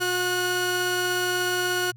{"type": "tone pair together", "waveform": "sawtooth", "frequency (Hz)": [360.6, 1459], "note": ["F#4", "F#6"], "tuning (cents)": [-45, -25], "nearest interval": "2 octaves", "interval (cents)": 2420, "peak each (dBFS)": -22, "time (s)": [0, 1.92], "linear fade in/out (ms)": 20, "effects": ["added 119 Hz sine -44 dBFS peak until 1.96 s"]}